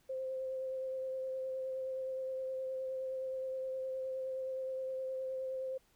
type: tone with vibrato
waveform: sine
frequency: 523.3 Hz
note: C5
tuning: in tune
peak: -36 dBFS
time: 0.09-5.78 s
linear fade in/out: 10 ms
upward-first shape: sine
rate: 9.6 Hz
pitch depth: 14 cents each way
effects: pink hiss -71 dBFS RMS until 5.95 s